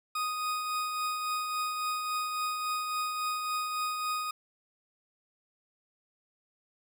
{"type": "tone with tremolo", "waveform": "40% pulse", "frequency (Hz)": 1244.5, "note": "D#6", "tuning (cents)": 0, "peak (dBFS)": -28, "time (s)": [0.15, 4.31], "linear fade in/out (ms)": 5, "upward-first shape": "triangle", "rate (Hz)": 3.6, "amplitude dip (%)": 40, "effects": []}